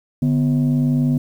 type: tone pair together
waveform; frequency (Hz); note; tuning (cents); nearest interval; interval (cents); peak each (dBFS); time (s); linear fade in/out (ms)
sine; 146.83 / 246.9; D3 / B3; 0 / 0; major sixth; 900; -15; 0.22-1.18; 5
effects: tanh soft clip ceiling -11 dBFS + 8-bit